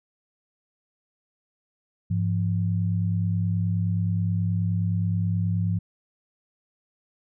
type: tone pair together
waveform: sine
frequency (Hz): 101.9 / 171.37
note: G#2 / F3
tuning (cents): -32 / -32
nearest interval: major sixth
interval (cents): 900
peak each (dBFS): -23 / -26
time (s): 2.1-5.79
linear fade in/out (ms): 10
effects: none